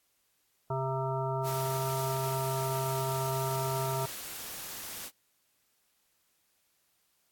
harmonic tone, 132.8 Hz, C3, 26 cents sharp, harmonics 1 / 3 / 5 / 7 / 9 / 10, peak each -33 / -37 / -36 / -36 / -44 / -42 dBFS, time 0.7-4.06 s, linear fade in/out 5 ms
white noise, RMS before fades -41 dBFS, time 1.43-5.11 s, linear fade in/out 50 ms
effects white hiss -73 dBFS RMS until 7.31 s + AAC 64 kbps

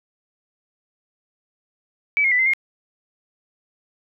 sine tone with pitch steps, 2295 / 2146 / 1987 / 2068 / 2136 Hz, D7 / C7 / B6 / C7 / C7, -40 / +43 / +10 / -21 / +35 cents, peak -15 dBFS, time 2.17-2.535 s, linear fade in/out 0 ms, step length 73 ms, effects none

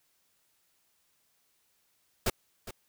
pink noise with echo, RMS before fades -27 dBFS, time 2.26-2.3 s, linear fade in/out 5 ms, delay 410 ms, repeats 1, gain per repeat -14 dB, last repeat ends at 2.71 s, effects white hiss -72 dBFS RMS until 2.88 s

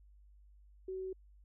sine tone, 376.5 Hz, F#4, 30 cents sharp, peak -38 dBFS, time 0.88-1.13 s, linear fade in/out 5 ms, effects added 50 Hz sine -58 dBFS peak until 1.44 s

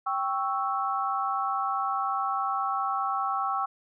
sine chord, C# diminished, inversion second, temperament equal, 784 / 1108.7 / 1318.5 Hz, G5 / C#6 / E6, 0 / 0 / 0 cents, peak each -30 dBFS, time 0.06-3.66 s, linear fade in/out 10 ms, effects none

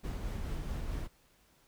brown noise with tremolo, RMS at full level -36 dBFS, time 0.03-1.08 s, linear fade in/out 20 ms, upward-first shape sine, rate 4.6 Hz, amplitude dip 25%, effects pink hiss -67 dBFS RMS until 1.67 s

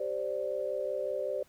sine chord, G suspended fourth, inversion none, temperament just, 392 / 522.7 / 588 Hz, G4 / C5 / D5, 0 / -2 / +2 cents, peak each -38 / -34 / -34 dBFS, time 0-1.43 s, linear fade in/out 5 ms, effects pink hiss -64 dBFS RMS until 1.48 s

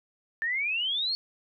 sine exponential sweep, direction up, 1760 to 4435 Hz, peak -26 dBFS, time 0.42-1.15 s, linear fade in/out 0 ms, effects none

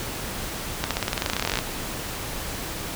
accelerating click train, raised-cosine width 0.2 ms, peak -6 dBFS, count 22, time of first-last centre 0.84-1.589 s, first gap 67 ms, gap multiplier 0.93, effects pink hiss -32 dBFS RMS until 2.95 s

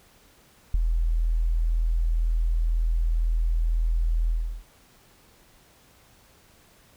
sine tone with ADSR envelope, 41 Hz, E1, 9 cents flat, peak -15 dBFS, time 0.74-4.64 s, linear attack 5 ms, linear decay 17 ms, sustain -5 dB, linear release 350 ms, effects pink hiss -57 dBFS RMS until 6.96 s

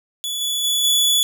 sawtooth tone with level steps, 3427 Hz, A7, 46 cents flat, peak -20 / -17 / -14 / -11 dBFS, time 0.24-1.23 s, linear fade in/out 0 ms, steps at 0.4 / 0.63 / 0.83 s, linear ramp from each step 20 ms, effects none

